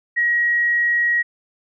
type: tone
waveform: sine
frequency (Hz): 1900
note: A#6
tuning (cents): +33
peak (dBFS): -15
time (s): 0.16-1.23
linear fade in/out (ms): 20
effects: none

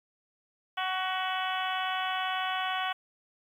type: harmonic tone with a mistuned harmonic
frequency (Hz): 373.5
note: F#4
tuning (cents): +16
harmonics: 2 / 3 / 4 / 5 / 6 / 7 / 8 / 9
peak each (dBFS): -33 / -35 / -36 / -40 / -42 / -42 / -38 / -41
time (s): 0.77-2.93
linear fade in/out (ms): 10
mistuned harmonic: 5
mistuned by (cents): +19
effects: 10-bit

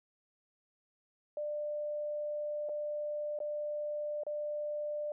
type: tone with dropouts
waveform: sine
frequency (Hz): 595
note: D5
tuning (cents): +22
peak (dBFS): -34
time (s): 1.37-5.12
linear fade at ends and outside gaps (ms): 2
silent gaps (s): 2.689-2.693 / 3.389-3.402 / 4.235-4.266
effects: none

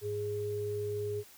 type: tone pair together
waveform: sine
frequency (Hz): 104 / 415.3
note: G#2 / G#4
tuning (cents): +3 / 0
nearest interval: 2 octaves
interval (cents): 2397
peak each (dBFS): -39 / -33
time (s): 0.01-1.24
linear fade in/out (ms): 50
effects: white hiss -56 dBFS RMS until 1.37 s

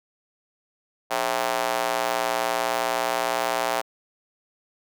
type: tone with high-pass filter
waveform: square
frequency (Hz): 59.9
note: A#1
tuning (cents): +48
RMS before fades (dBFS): -25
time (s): 1.1-3.82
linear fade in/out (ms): 20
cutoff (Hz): 700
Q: 1.9
effects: none

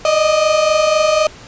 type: tone pair together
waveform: 35% pulse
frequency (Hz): 600 / 624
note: D5 / D#5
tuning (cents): +37 / +5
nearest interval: minor second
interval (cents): 68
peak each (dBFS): -15 / -11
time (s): 0.05-1.27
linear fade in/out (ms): 2
effects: pink hiss -38 dBFS RMS until 1.47 s + resampled to 16000 Hz

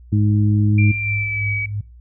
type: harmonic tone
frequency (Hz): 104.5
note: G#2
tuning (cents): +11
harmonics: 1 / 2 / 3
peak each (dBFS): -14 / -20 / -24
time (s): 0.12-0.92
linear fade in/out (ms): 10
type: tone with tremolo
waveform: sine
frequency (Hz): 103.3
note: G#2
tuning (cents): -9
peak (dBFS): -20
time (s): 0.73-1.81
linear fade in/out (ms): 5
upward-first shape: sine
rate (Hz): 3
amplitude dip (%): 60
type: tone with pitch glide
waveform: sine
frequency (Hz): 2371 to 2274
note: D7 to C#7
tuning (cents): +16 to +44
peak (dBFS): -21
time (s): 0.78-1.66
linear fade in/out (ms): 5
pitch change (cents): -72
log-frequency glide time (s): 0.97-1.5
effects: noise-tail reverb RT60 0.3 s tail -21 dB re dry + added 60 Hz sine -40 dBFS peak until 2 s

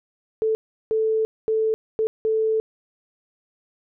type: tone bursts at uneven times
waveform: sine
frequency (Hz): 440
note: A4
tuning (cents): 0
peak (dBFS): -18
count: 5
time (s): 0.42-0.55 / 0.91-1.25 / 1.48-1.74 / 1.99-2.07 / 2.25-2.6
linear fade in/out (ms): 0
effects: none

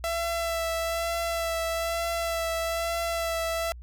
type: tone with vibrato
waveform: sawtooth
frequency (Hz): 667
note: E5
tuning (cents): +20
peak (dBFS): -23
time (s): 0.04-3.72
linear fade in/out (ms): 0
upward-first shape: sine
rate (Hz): 1.1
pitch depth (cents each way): 19
effects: added 60 Hz sine -40 dBFS peak until 3.82 s

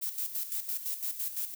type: noise with tremolo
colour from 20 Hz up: violet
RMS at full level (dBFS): -33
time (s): 0.01-1.55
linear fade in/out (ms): 20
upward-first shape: square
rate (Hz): 5.9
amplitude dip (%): 65
effects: none

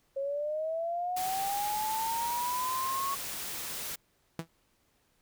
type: linear sweep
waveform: sine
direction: up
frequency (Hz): 541 to 1108.7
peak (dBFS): -30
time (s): 0.16-3.15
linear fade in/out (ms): 10
type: noise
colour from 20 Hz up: white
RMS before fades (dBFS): -38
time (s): 1.16-3.96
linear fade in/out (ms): 10
type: tone with exponential decay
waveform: sawtooth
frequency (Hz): 164.81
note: E3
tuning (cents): 0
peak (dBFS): -26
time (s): 4.39-4.48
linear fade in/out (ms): 2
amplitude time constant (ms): 18
effects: pink hiss -71 dBFS RMS until 5.21 s

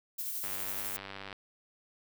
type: noise with tremolo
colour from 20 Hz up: violet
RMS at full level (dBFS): -36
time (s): 0.18-0.97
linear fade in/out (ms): 10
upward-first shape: sine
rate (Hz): 12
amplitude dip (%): 25
type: click train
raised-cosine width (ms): 0.3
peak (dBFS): -26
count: 88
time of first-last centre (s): 0.44-1.328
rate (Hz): 98
effects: none

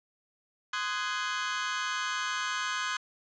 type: chord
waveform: sawtooth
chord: Ab dominant seventh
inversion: first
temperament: just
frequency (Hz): 1038.3 / 1245.9 / 1495.1 / 1661.2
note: C6 / Eb6 / Gb6 / Ab6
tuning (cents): -14 / +2 / +18 / 0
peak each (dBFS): -32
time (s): 0.73-2.97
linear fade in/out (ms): 5
effects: resampled to 16000 Hz

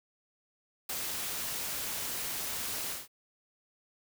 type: noise with ADSR envelope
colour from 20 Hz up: white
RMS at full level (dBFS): -34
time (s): 0.89-3.08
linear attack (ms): 7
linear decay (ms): 6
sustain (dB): -2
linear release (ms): 180
effects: none

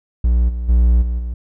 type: tone with level steps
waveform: triangle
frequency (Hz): 59.5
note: A#1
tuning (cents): +36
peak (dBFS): -9 / -18 / -7 / -15 / -19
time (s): 0.24-1.34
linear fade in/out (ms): 5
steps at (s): 0.48 / 0.68 / 1.01 / 1.18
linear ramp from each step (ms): 20
effects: none

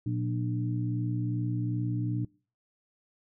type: harmonic tone with a mistuned harmonic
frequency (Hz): 59.8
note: A#1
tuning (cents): +45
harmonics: 2 / 3 / 4 / 5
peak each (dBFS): -29 / -37 / -43 / -34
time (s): 0.06-2.25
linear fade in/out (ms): 5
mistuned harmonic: 3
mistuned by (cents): +27
effects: noise-tail reverb RT60 0.4 s tail -25 dB re dry

